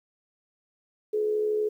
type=tone with amplitude modulation; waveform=sine; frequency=425.3 Hz; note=G#4; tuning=41 cents sharp; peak=-21 dBFS; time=1.13-1.69 s; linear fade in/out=10 ms; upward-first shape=sine; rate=72.6 Hz; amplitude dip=45%; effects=10-bit